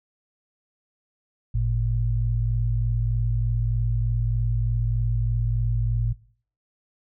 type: tone pair together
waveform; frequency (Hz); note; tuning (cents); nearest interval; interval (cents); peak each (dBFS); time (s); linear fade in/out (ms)
sine; 50.83 / 114.1; G#1 / A#2; -37 / -37; octave + major second; 1400; -23; 1.54-6.13; 10
effects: noise-tail reverb RT60 0.5 s tail -20 dB re dry